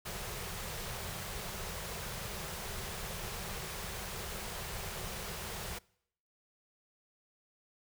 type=band-stop noise; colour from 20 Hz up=pink; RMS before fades=-41 dBFS; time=0.05-5.79 s; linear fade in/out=10 ms; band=220 to 350 Hz; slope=96 dB/octave; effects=noise-tail reverb RT60 0.7 s tail -24 dB re dry